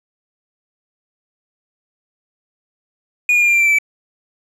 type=tone with pitch steps; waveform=triangle; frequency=2451 / 2430 / 2409 / 2388 / 2368 / 2347 / 2327 / 2307 Hz; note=D#7 / D#7 / D7 / D7 / D7 / D7 / D7 / D7; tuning=-27 / -42 / +43 / +28 / +14 / -2 / -17 / -31 cents; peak=-9 dBFS; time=3.29-3.786 s; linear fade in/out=2 ms; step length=62 ms; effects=resampled to 32000 Hz